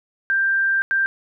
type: tone bursts at uneven times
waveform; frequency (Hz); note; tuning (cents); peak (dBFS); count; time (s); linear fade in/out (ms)
sine; 1580; G6; +13; -16; 2; 0.3-0.82 / 0.91-1.06; 0
effects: none